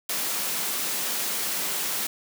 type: high-pass noise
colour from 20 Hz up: white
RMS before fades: -28 dBFS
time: 0.09-2.07 s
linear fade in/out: 5 ms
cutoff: 150 Hz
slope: 48 dB/octave
effects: none